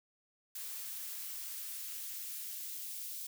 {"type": "noise with high-pass filter sweep", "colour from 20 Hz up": "blue", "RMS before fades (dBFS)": -43, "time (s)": [0.55, 3.27], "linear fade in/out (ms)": 5, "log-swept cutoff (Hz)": [610, 3100], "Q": 0.71, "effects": []}